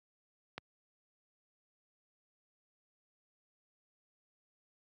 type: click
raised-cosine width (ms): 0.3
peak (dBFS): -24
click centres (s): 0.58
effects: high-pass 80 Hz 12 dB/octave